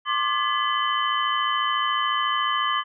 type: tone cluster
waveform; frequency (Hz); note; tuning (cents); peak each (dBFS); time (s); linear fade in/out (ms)
sine; 1070 / 1184 / 1702 / 2010 / 3053; C6 / D6 / G#6 / B6 / G7; +38 / +14 / +42 / +30 / -46; -27 / -24 / -30 / -33 / -28; 0.05-2.84; 50
effects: none